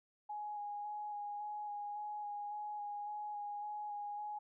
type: tone with vibrato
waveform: sine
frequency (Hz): 830.6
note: G#5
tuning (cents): 0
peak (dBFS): -40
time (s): 0.29-4.39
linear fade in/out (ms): 10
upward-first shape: square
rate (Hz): 1.8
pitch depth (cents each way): 13
effects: none